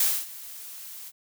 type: noise with ADSR envelope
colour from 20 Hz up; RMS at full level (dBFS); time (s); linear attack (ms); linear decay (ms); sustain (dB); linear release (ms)
blue; -21; 0-1.12; 3; 250; -20; 43
effects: none